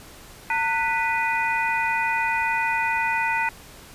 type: harmonic tone with a mistuned harmonic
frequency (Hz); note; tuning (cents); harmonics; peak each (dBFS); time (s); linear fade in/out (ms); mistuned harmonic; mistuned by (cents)
493.9; B4; 0; 2 / 3 / 4 / 5; -24 / -28 / -27 / -27; 0.5-3.49; 2; 2; -150
effects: pink hiss -45 dBFS RMS until 3.94 s + resampled to 32000 Hz